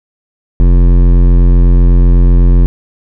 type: tone with hard clipping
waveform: triangle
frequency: 44.01 Hz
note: F1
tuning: 14 cents sharp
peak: -5 dBFS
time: 0.6-2.66 s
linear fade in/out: 0 ms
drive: 18 dB
effects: none